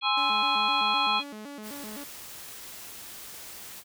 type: harmonic tone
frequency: 830.6 Hz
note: G#5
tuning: in tune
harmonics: 3 / 4 / 5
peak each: -30 / -29 / -33 dBFS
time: 0.01-1.24 s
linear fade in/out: 50 ms
type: chord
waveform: sine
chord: Ab augmented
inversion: none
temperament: equal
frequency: 830.6 / 1046.5 / 1318.5 Hz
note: Ab5 / C6 / E6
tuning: 0 / 0 / 0 cents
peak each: -29 dBFS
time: 0.02-1.22 s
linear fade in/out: 50 ms
type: tone with vibrato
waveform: sawtooth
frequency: 246.9 Hz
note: B3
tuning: in tune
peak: -35 dBFS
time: 0.17-2.04 s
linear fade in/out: 5 ms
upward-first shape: square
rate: 3.9 Hz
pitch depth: 250 cents each way
type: noise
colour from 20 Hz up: white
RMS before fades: -43 dBFS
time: 1.62-3.84 s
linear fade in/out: 50 ms
effects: none